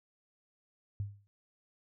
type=tone with exponential decay; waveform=sine; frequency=101.2 Hz; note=G#2; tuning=44 cents flat; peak=-30 dBFS; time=1-1.27 s; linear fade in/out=0 ms; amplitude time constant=57 ms; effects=none